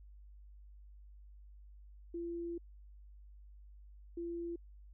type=tone bursts at uneven times; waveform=sine; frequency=340.9 Hz; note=F4; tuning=42 cents flat; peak=-38 dBFS; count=2; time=2.14-2.58 / 4.17-4.56 s; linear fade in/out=5 ms; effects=added 50 Hz sine -53 dBFS peak until 4.93 s